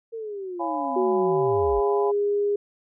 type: linear sweep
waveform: sine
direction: down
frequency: 462.6 to 43.16 Hz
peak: -30 dBFS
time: 0.12-1.81 s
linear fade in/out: 20 ms
type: chord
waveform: sine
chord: C# dominant seventh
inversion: none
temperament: just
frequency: 554.4 / 693 / 831.5 / 997.9 Hz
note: C#5 / E#5 / G#5 / B5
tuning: 0 / -14 / +2 / +18 cents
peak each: -34 / -30 / -30 / -30 dBFS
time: 0.59-2.12 s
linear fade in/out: 20 ms
type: tone with pitch glide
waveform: sine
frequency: 372.6 to 408.7 Hz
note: F#4 to G#4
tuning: +12 to -28 cents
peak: -20 dBFS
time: 0.96-2.56 s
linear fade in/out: 5 ms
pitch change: +160 cents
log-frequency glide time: 1.24-1.63 s
effects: none